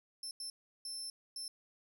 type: tone bursts at uneven times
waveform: 30% pulse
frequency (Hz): 5320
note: E8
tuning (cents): +15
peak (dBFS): -37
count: 4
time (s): 0.23-0.31 / 0.4-0.5 / 0.85-1.1 / 1.36-1.48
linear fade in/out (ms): 2
effects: none